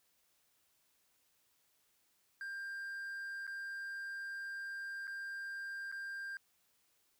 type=tone with dropouts; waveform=triangle; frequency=1592 Hz; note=G6; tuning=26 cents sharp; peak=-39 dBFS; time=2.41-6.37 s; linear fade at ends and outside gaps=1 ms; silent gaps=3.468-3.476 / 5.071-5.077 / 5.916-5.924 s; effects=white hiss -75 dBFS RMS until 7.19 s